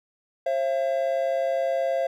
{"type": "tone pair together", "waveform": "triangle", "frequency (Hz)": [535.7, 675], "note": ["C5", "E5"], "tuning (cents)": [41, 41], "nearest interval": "major third", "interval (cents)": 400, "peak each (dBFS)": -23, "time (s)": [0.46, 2.07], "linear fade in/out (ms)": 5, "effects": []}